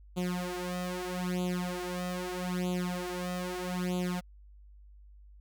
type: tone with flanger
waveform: sawtooth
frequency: 180 Hz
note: F#3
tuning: 47 cents flat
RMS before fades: -34 dBFS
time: 0.16-4.21 s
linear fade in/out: 20 ms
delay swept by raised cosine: 0.28 to 3.98 ms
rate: 0.79 Hz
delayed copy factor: +1
effects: added 50 Hz sine -51 dBFS peak until 5.4 s